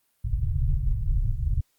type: low-pass noise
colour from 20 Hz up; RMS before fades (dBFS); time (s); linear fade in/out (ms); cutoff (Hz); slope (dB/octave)
pink; -24; 0.24-1.61; 10; 140; 96
effects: white hiss -70 dBFS RMS until 1.78 s + Opus 32 kbps